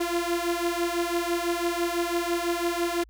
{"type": "beating tone pair", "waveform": "sawtooth", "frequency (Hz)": [341.3, 347.3], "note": ["F4", "F4"], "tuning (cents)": [-40, -10], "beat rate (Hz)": 6, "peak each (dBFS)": -24, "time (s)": [0, 3.04], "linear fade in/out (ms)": 10, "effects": ["added 53 Hz sine -50 dBFS peak until 3.09 s"]}